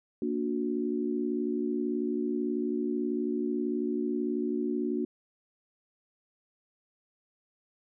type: chord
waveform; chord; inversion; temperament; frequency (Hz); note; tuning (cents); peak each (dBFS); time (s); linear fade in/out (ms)
sine; Bb augmented; none; just; 233.1 / 291.4 / 364.2; Bb3 / D4 / F#4; 0 / -13 / -27; -32; 0.22-5.05; 2
effects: none